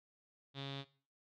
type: tone with low-pass filter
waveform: sawtooth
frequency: 137.9 Hz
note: C#3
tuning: 9 cents flat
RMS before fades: -44 dBFS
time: 0.54-0.85 s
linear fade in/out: 50 ms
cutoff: 3600 Hz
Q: 9.1
effects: noise-tail reverb RT60 0.4 s tail -17 dB re dry